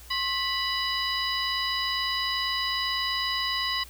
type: harmonic tone with a mistuned harmonic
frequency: 987.8 Hz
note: B5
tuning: in tune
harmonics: 1 / 2 / 3 / 4 / 5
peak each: -32 / -32 / -32 / -32 / -32 dBFS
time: 0.1-3.84 s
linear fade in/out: 10 ms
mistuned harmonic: 1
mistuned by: +140 cents
effects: added 60 Hz sine -47 dBFS peak until 3.89 s + white hiss -50 dBFS RMS until 3.89 s